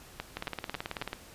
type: two click trains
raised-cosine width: 0.3 ms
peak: -18 / -18 dBFS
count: 4 / 15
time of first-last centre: 0.2-1.015 / 0.37-1.131 s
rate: 3.68 / 18.4 Hz
effects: pink hiss -52 dBFS RMS until 1.34 s + resampled to 32000 Hz